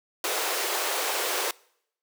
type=high-pass noise; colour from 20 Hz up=pink; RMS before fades=-28 dBFS; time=0.24-1.51 s; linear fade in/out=2 ms; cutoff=370 Hz; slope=48 dB/octave; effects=noise-tail reverb RT60 0.7 s tail -24 dB re dry